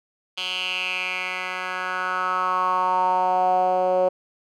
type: tone with band-pass filter sweep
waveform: 10% pulse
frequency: 183.9 Hz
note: F#3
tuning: 10 cents flat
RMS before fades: -23 dBFS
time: 0.37-4.09 s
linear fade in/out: 10 ms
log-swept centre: 3300 to 560 Hz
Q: 4.9
effects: none